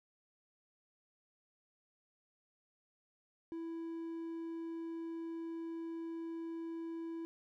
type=tone; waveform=triangle; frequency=330.5 Hz; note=E4; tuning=5 cents sharp; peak=-38 dBFS; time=3.52-7.25 s; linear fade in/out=0 ms; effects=none